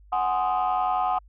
sine chord, Ab dominant seventh, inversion third, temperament equal with one note detuned, 740 / 830.6 / 1041.7 / 1244.5 Hz, Gb5 / Ab5 / C6 / Eb6, 0 / 0 / -8 / 0 cents, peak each -23 / -27 / -29 / -28 dBFS, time 0.12-1.19 s, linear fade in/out 10 ms, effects tanh soft clip ceiling -16 dBFS + added 50 Hz sine -49 dBFS peak until 1.28 s

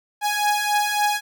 sawtooth beating tone pair, 829 / 832.6 Hz, G#5 / G#5, -3 / +4 cents, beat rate 3.6 Hz, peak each -20 / -17 dBFS, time 0.21-1.21 s, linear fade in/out 50 ms, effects none

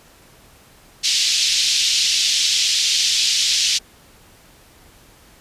white band-pass noise, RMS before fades -18 dBFS, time 1.03-3.79 s, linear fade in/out 20 ms, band 2900 to 5800 Hz, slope 24 dB/octave, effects pink hiss -49 dBFS RMS until 5.4 s + resampled to 32000 Hz

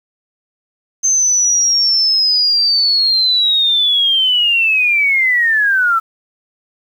sine linear sweep, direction down, 6290 to 1307 Hz, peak -10 dBFS, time 1.03-6 s, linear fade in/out 20 ms, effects 7-bit

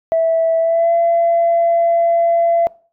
sine tone with pitch glide, 656 to 677.6 Hz, E5 to E5, -9 to +48 cents, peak -10 dBFS, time 0.12-2.67 s, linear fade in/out 0 ms, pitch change +57 cents, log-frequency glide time 0.59-0.93 s, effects noise-tail reverb RT60 0.4 s tail -22 dB re dry + tanh soft clip ceiling -7 dBFS

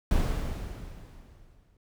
brown noise with exponential decay, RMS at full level -23 dBFS, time 0.11-1.77 s, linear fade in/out 2 ms, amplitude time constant 360 ms, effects none

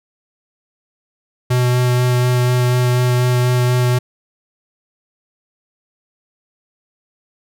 square tone with vibrato, 124.3 Hz, B2, 12 cents sharp, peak -13 dBFS, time 1.5-3.99 s, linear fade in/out 10 ms, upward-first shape sine, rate 4.1 Hz, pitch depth 10 cents each way, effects none

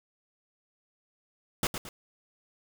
pink noise with echo, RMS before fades -27 dBFS, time 1.63-1.67 s, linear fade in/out 2 ms, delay 110 ms, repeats 2, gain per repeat -8 dB, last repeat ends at 1.89 s, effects none

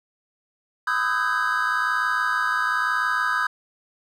triangle tone cluster, 1004 / 1243 / 1304 / 1530 / 1636 Hz, B5 / D#6 / E6 / G6 / G#6, +28 / -2 / -19 / -42 / -26 cents, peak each -27 / -24 / -28 / -24 / -25 dBFS, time 0.87-3.47 s, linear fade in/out 5 ms, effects none

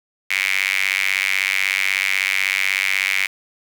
sawtooth tone with high-pass filter, 96.2 Hz, G2, 32 cents flat, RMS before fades -20 dBFS, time 0.3-3.27 s, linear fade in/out 10 ms, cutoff 2200 Hz, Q 7.2, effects 7-bit

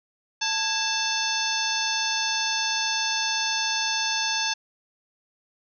harmonic tone with a mistuned harmonic, 883 Hz, A5, 6 cents sharp, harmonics 1 / 2 / 3 / 4 / 5 / 6 / 7, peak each -31 / -31 / -31 / -31 / -31 / -31 / -31 dBFS, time 0.41-4.54 s, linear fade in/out 10 ms, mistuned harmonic 2, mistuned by -120 cents, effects none

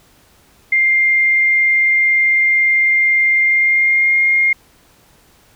sine tone with pitch glide, 2106 to 2128 Hz, C7 to C7, +11 to +29 cents, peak -10 dBFS, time 0.72-4.53 s, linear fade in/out 5 ms, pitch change +18 cents, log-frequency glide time 3.43-4.19 s, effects pink hiss -51 dBFS RMS until 5.55 s

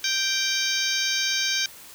harmonic tone with a mistuned harmonic, 784 Hz, G5, in tune, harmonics 2 / 3 / 4 / 5 / 6 / 7 / 8, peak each -30 / -30 / -30 / -30 / -30 / -30 / -30 dBFS, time 0.04-1.66 s, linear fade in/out 2 ms, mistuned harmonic 5, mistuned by -58 cents, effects white hiss -45 dBFS RMS until 1.94 s

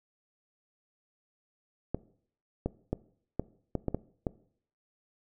clicks, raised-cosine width 2 ms, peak -16 dBFS, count 8, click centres 1.946 / 2.66 / 2.93 / 3.396 / 3.753 / 3.883 / 3.946 / 4.268 s, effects noise-tail reverb RT60 0.6 s tail -20 dB re dry

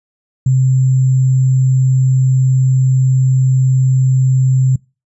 sine tone with sample-and-hold, 130.81 Hz, C3, in tune, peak -8 dBFS, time 0.46-4.76 s, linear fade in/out 5 ms, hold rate 7350 Hz, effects noise-tail reverb RT60 0.3 s tail -26 dB re dry + resampled to 24000 Hz

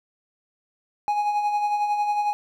triangle tone with tremolo, 830.6 Hz, G#5, in tune, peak -17 dBFS, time 1.08-2.33 s, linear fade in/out 0 ms, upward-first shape sine, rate 11 Hz, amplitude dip 45%, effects none

